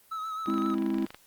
triangle tone with vibrato, 1291 Hz, E6, 37 cents flat, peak -30 dBFS, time 0.11-0.75 s, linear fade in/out 10 ms, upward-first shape sine, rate 7.6 Hz, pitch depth 37 cents each way
click train, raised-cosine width 0.3 ms, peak -26 dBFS, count 18, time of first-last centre 0.46-1.145 s, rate 24.8 Hz
triangle chord, Ab augmented, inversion none, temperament equal with one note detuned, 207.7 / 263.6 / 329.6 Hz, Ab3 / C4 / E4, 0 / +13 / 0 cents, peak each -29 / -29 / -27 dBFS, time 0.47-1.06 s, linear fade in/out 10 ms
effects white hiss -60 dBFS RMS until 1.26 s + Opus 32 kbps

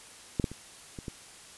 clicks, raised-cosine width 3 ms, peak -13 / -14 / -28 / -26 / -23 dBFS, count 5, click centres 0.398 / 0.442 / 0.516 / 0.988 / 1.082 s, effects white hiss -50 dBFS RMS until 1.57 s + resampled to 24000 Hz

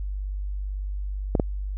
clicks, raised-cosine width 2 ms, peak -7 dBFS, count 2, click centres 1.352 / 1.398 s, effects added 49 Hz sine -27 dBFS peak until 1.77 s

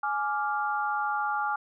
sine chord, D diminished, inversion second, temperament equal with one note detuned, 837.4 / 1174.7 / 1396.9 Hz, Ab5 / D6 / F6, +14 / 0 / 0 cents, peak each -29 / -32 / -31 dBFS, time 0.03-1.56 s, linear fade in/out 5 ms, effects none

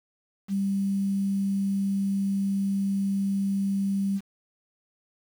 sine tone with quantisation, 196.7 Hz, G3, 6 cents sharp, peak -23 dBFS, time 0.48-4.21 s, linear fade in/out 50 ms, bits 8, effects none

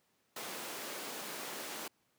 pink high-pass noise, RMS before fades -43 dBFS, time 0.36-1.88 s, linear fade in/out 5 ms, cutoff 290 Hz, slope 12 dB/octave, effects pink hiss -75 dBFS RMS until 2.18 s + high-pass 150 Hz 12 dB/octave

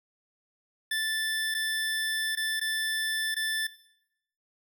25% pulse tone with dropouts, 1760 Hz, A6, in tune, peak -23 dBFS, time 0.91-3.67 s, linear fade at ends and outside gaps 5 ms, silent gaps 1.543-1.547 / 2.353-2.371 / 2.598-2.612 / 3.345-3.364 s, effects noise-tail reverb RT60 0.8 s tail -19 dB re dry

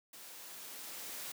white noise with level ramp, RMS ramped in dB -52 to -43 dBFS, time 0.13-1.32 s, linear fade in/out 5 ms, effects high-pass 200 Hz 12 dB/octave

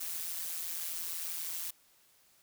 blue noise with amplitude modulation, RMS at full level -35 dBFS, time 0-1.71 s, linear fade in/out 10 ms, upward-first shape sine, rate 168 Hz, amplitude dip 75%, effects white hiss -66 dBFS RMS until 2.42 s

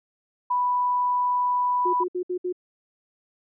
sine tone, 987.8 Hz, B5, in tune, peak -20 dBFS, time 0.5-2.04 s, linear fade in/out 10 ms
sine tone bursts, 361.1 Hz, F#4, 42 cents flat, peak -24 dBFS, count 5, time 1.85-2.527 s, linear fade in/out 10 ms, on 85 ms, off 63 ms
effects none

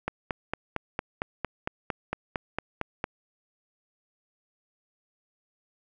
click train, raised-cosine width 0.5 ms, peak -13 dBFS, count 14, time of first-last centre 0.08-3.041 s, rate 4.39 Hz, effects none

